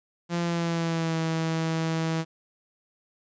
sawtooth tone with pitch glide, 171.8 to 162.25 Hz, F3 to E3, -28 to -27 cents, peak -21 dBFS, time 0.29-2.25 s, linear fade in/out 50 ms, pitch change -99 cents, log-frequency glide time 0.39-1.18 s, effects resampled to 16000 Hz + 10-bit

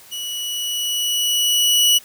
sawtooth tone with level ramp, 2938 Hz, F#7, 13 cents flat, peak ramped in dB -23 to -8 dBFS, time 0.11-1.99 s, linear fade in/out 20 ms, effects white hiss -45 dBFS RMS until 2.04 s + high-pass 60 Hz 12 dB/octave

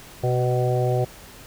harmonic tone with a mistuned harmonic, 125 Hz, B2, 21 cents sharp, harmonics 1 / 3 / 4 / 5 / 6, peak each -21 / -26 / -27 / -28 / -29 dBFS, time 0.23-1.05 s, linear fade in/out 10 ms, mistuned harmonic 5, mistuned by -23 cents, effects pink hiss -44 dBFS RMS until 1.46 s

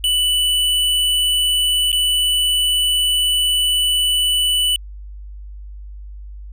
square tone with dropouts, 2974 Hz, F#7, 8 cents sharp, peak -15 dBFS, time 0.04-4.76 s, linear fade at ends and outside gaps 1 ms, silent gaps 1.918-1.928 s, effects added 50 Hz sine -31 dBFS peak until 6.52 s

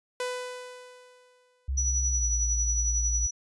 sawtooth tone with exponential decay, 499.2 Hz, B4, 19 cents sharp, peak -24 dBFS, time 0.2-1.68 s, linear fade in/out 2 ms, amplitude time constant 320 ms
sine tone with pitch glide, 66.8 to 59.51 Hz, C2 to A#1, +36 to +36 cents, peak -26 dBFS, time 1.68-3.27 s, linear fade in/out 10 ms, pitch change -200 cents, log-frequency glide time 2.09-2.28 s
sine tone with tremolo, 5890 Hz, F#8, 9 cents flat, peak -24 dBFS, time 1.77-3.31 s, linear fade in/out 10 ms, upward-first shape triangle, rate 11 Hz, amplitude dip 55%
effects resampled to 24000 Hz

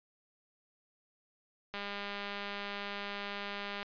click train, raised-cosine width 0.3 ms, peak -24 dBFS, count 423, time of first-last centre 1.74-3.829 s, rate 202 Hz, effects resampled to 11025 Hz

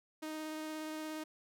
sawtooth tone with vibrato, 311.1 Hz, D#4, in tune, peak -36 dBFS, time 0.22-1.24 s, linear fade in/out 10 ms, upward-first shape sine, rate 17 Hz, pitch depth 9 cents each way, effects none

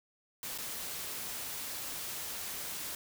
white noise with dropouts, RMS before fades -40 dBFS, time 0.43-2.95 s, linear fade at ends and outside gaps 1 ms, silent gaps 0.578-0.585 s, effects none

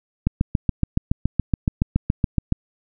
click train, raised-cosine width 5 ms, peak -5 dBFS, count 17, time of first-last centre 0.27-2.524 s, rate 7.1 Hz, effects none

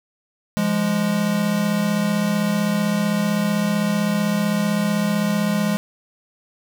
square tone pair together, 172.01 / 207.7 Hz, F3 / G#3, -26 / 0 cents, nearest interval minor third, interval 326 cents, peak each -24 / -20 dBFS, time 0.57-5.77 s, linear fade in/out 0 ms, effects none

